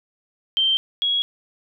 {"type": "tone pair in turn", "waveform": "sine", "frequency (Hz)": [3136, 3322], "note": ["G7", "G#7"], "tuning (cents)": [0, 0], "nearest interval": "minor second", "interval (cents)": 100, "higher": "second", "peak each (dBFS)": [-16, -18], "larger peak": "first", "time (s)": [[0.57, 0.77], [1.02, 1.22]], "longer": "neither", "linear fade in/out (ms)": 0, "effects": []}